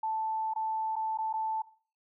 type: tone with dropouts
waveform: sine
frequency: 880 Hz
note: A5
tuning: in tune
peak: -29 dBFS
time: 0.03-1.62 s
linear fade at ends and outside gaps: 5 ms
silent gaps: 0.537-0.559 / 0.957-0.963 / 1.175-1.185 / 1.329-1.337 s
effects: noise-tail reverb RT60 0.4 s tail -17 dB re dry